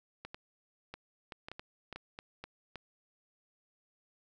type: clicks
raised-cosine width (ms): 0.3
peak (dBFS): -27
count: 12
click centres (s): 0.25 / 0.345 / 0.94 / 1.322 / 1.485 / 1.516 / 1.595 / 1.927 / 1.96 / 2.189 / 2.44 / 2.757
effects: none